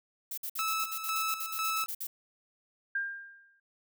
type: noise bursts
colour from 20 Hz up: violet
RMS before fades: -37 dBFS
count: 15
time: 0.31-2.07 s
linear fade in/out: 5 ms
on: 66 ms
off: 55 ms
type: tone with tremolo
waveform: sawtooth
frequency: 1306 Hz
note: E6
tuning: 17 cents flat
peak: -26 dBFS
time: 0.59-1.86 s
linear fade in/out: 0 ms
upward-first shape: square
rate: 2 Hz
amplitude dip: 60%
type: tone with exponential decay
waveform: sine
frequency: 1600 Hz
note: G6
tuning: 35 cents sharp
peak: -27 dBFS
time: 2.95-3.6 s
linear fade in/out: 5 ms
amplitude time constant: 140 ms
effects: none